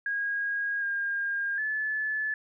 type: tone with pitch steps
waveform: sine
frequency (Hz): 1637 / 1613 / 1730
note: G#6 / G6 / A6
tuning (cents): -25 / +49 / -30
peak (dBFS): -27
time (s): 0.06-2.34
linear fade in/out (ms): 2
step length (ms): 760
effects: none